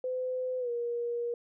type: tone with pitch glide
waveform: sine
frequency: 509 to 474.9 Hz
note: C5 to A#4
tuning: -48 to +32 cents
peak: -30 dBFS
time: 0.04-1.34 s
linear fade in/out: 2 ms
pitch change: -120 cents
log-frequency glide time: 0.59-0.7 s
effects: none